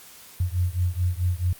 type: beating tone pair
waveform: sine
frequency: 87.31 / 91.91 Hz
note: F2 / F#2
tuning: 0 / -11 cents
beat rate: 4.6 Hz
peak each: -24 / -25 dBFS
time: 0.4-1.53 s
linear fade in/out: 5 ms
effects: white hiss -47 dBFS RMS until 1.59 s + Opus 48 kbps